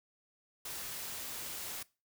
white noise, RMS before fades -42 dBFS, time 0.65-1.83 s, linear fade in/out 5 ms, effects noise-tail reverb RT60 0.3 s tail -21 dB re dry

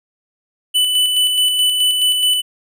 square tone with tremolo, 2989 Hz, F#7, 17 cents sharp, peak -12 dBFS, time 0.74-2.42 s, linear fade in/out 20 ms, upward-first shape square, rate 4.7 Hz, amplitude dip 35%, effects none

